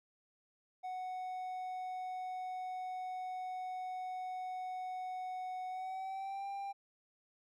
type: tone with pitch glide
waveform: triangle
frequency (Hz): 740 to 793.1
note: F#5 to G5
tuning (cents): 0 to +20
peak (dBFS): -37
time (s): 0.83-6.73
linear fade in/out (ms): 20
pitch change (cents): +120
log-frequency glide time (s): 5.69-6.47
effects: none